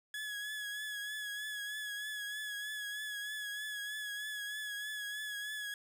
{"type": "tone with vibrato", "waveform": "30% pulse", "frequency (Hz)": 1688, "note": "G#6", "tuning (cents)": 28, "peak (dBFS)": -36, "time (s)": [0.14, 5.74], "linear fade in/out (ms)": 2, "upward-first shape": "triangle", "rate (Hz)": 3.2, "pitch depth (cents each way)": 43, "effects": ["13-bit"]}